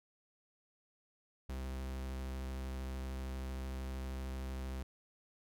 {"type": "tone with vibrato", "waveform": "45% pulse", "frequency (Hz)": 65.41, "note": "C2", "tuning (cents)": 0, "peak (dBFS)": -39, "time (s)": [1.49, 4.83], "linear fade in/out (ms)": 5, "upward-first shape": "sine", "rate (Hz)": 13, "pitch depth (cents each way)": 11, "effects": []}